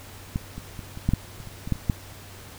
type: clicks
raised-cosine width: 5 ms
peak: -13 / -21 / -23 / -24 / -8 / -8 / -27 / -28 / -20 / -10 / -30 / -8 dBFS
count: 12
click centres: 0.359 / 0.58 / 0.792 / 0.974 / 1.09 / 1.136 / 1.402 / 1.473 / 1.675 / 1.723 / 1.756 / 1.898 s
effects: added 96 Hz sine -45 dBFS peak until 2.58 s + pink hiss -45 dBFS RMS until 2.58 s